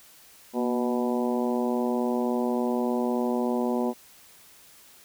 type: harmonic tone with a mistuned harmonic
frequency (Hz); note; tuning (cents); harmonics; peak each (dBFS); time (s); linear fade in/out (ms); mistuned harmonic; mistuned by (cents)
123.47; B2; 0; 2 / 3 / 4 / 5 / 6 / 7 / 8; -26 / -30 / -32 / -34 / -36 / -37 / -38; 0.53-3.94; 50; 2; -48
effects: white hiss -53 dBFS RMS until 5.04 s